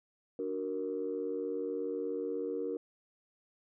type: chord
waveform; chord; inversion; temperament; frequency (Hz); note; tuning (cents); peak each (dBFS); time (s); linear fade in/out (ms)
sine; D augmented; none; equal; 293.7 / 370 / 466.2; D4 / F#4 / A#4; 0 / 0 / 0; -39 / -38 / -35; 0.39-2.77; 2
effects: tanh soft clip ceiling -25 dBFS